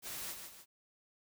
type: noise with echo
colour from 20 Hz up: white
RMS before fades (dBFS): -43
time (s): 0.02-0.36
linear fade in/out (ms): 50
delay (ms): 150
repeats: 2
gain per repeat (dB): -6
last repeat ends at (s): 0.66
effects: none